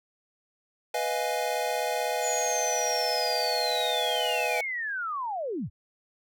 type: chord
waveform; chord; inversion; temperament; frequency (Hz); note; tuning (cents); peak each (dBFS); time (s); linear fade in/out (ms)
square; F half-diminished seventh; second; equal; 493.9 / 622.3 / 698.5 / 830.6; Cb5 / Eb5 / F5 / Ab5; 0 / 0 / 0 / 0; -33; 0.94-4.61; 5
type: linear sweep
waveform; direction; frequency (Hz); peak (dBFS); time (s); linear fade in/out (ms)
sine; down; 7020 to 61.74; -29; 2.21-5.7; 50
effects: none